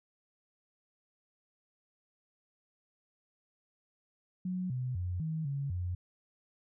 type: tone with pitch steps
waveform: sine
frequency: 183.3 / 126.7 / 89.7 / 159 / 139.7 / 89.5 Hz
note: F#3 / B2 / F2 / D#3 / C#3 / F2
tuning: -16 / +45 / +47 / +38 / +14 / +43 cents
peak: -32 dBFS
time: 4.45-5.95 s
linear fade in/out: 5 ms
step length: 250 ms
effects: none